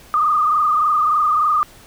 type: tone with frequency modulation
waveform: sine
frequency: 1218 Hz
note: D#6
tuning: 37 cents flat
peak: -13 dBFS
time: 0.14-1.63 s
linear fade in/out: 0 ms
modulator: 23.4 Hz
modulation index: 1.9
effects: pink hiss -45 dBFS RMS until 1.86 s